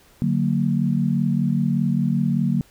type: chord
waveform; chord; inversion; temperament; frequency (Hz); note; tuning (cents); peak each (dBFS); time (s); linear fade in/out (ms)
sine; D augmented; none; equal with one note detuned; 146.83 / 185 / 230.1; D3 / F#3 / A#3; 0 / 0 / -22; -22; 0.22-2.61; 0
effects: pink hiss -54 dBFS RMS until 2.7 s